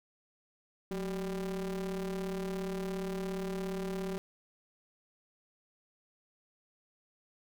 square ring-modulated tone, 100.2 Hz, G2, 38 cents sharp, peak -32 dBFS, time 0.91-4.18 s, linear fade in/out 0 ms, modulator 282 Hz, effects none

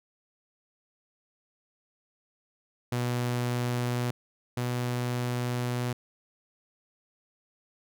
sawtooth tone pair in turn, 122.2 / 122.75 Hz, B2 / B2, -18 / -10 cents, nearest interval unison, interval 8 cents, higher second, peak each -23 / -24 dBFS, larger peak first, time 2.92-4.11 / 4.57-5.93 s, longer second, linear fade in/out 5 ms, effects none

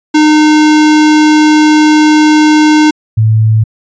square / sine tone pair in turn, 305.5 / 109.96 Hz, D#4 / A2, -32 / -1 cents, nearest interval octave + tritone, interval 1769 cents, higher first, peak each -4 dBFS, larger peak neither, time 0.14-2.91 / 3.17-3.64 s, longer first, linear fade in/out 10 ms, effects resampled to 16000 Hz

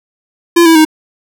square tone with pitch steps, 341.7 / 327 / 313 Hz, F4 / E4 / D#4, -38 / -14 / +10 cents, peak -4 dBFS, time 0.56-0.851 s, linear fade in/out 10 ms, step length 97 ms, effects none

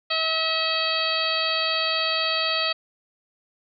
harmonic tone, 644 Hz, E5, 41 cents flat, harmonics 1 / 2 / 3 / 4 / 5 / 6 / 7, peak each -30 / -29 / -32 / -29 / -29 / -30 / -27 dBFS, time 0.1-2.73 s, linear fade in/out 10 ms, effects none

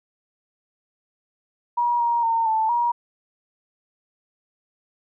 sine tone with pitch steps, 957 / 943 / 913 / 881 / 952 Hz, A#5 / A#5 / A#5 / A5 / A#5, +45 / +20 / -36 / +2 / +36 cents, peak -18 dBFS, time 1.77-2.92 s, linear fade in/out 10 ms, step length 230 ms, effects none

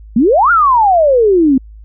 sine exponential two-way sweep, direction up then down, 209.6 to 1445 to 253.5 Hz, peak -6 dBFS, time 0.16-1.58 s, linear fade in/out 5 ms, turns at 0.51 s, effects added 53 Hz sine -32 dBFS peak until 1.84 s

